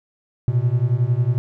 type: beating tone pair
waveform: triangle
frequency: 116.54 / 127.54 Hz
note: A#2 / C3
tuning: 0 / -44 cents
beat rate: 11 Hz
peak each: -17 dBFS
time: 0.48-1.38 s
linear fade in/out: 0 ms
effects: none